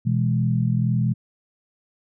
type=chord; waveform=sine; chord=E major; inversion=second; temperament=equal; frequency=123.47 / 164.81 / 207.7 Hz; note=B2 / E3 / G#3; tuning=0 / 0 / 0 cents; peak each=-20 / -24 / -25 dBFS; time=0.05-1.14 s; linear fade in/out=20 ms; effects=none